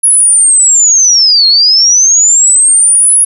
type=linear two-way sweep; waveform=sine; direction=down then up; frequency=10548 to 4217 to 10548 Hz; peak=-3 dBFS; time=0.03-3.25 s; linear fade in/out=10 ms; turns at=1.47 s; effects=none